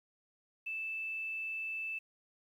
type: tone with quantisation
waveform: sine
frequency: 2637 Hz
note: E7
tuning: in tune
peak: -36 dBFS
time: 0.66-1.99 s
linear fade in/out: 10 ms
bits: 11
effects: none